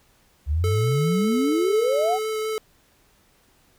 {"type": "exponential sweep", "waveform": "sine", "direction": "up", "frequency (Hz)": [69.2, 784], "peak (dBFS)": -19, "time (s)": [0.46, 2.19], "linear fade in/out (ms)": 50}
{"type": "tone with vibrato", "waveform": "square", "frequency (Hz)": 435.1, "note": "A4", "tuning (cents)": -19, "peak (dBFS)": -25, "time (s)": [0.64, 2.58], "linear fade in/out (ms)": 0, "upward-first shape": "sine", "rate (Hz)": 5, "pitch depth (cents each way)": 10}
{"effects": ["pink hiss -60 dBFS RMS until 3.78 s"]}